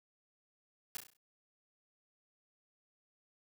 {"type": "noise with echo", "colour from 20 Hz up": "white", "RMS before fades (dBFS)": -40, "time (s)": [0.95, 0.97], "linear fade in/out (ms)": 0, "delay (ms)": 33, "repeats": 6, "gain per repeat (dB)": -6, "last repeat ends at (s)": 1.168, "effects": []}